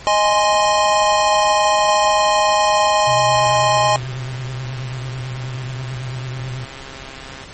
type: chord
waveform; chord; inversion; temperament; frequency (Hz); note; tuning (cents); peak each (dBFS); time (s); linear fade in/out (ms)
square; Ab major; second; equal; 622.3 / 830.6 / 1046.5; Eb5 / Ab5 / C6; 0 / 0 / 0; -18 / -17 / -18; 0.07-3.96; 0
type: tone with vibrato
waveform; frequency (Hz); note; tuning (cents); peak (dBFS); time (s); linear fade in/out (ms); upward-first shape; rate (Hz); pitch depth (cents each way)
triangle; 125.8; B2; +32; -22; 3.07-6.65; 10; triangle; 9.2; 77
type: click train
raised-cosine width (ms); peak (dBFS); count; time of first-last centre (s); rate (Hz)
0.3; -20; 549; 3.35-7.44; 134
effects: pink hiss -37 dBFS RMS until 7.53 s + MP3 32 kbps